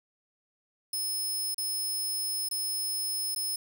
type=tone with dropouts; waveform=10% pulse; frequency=5200 Hz; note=E8; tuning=24 cents flat; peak=-24 dBFS; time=0.93-3.56 s; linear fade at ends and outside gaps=5 ms; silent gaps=1.545-1.58 / 2.488-2.511 / 3.349-3.36 s; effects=none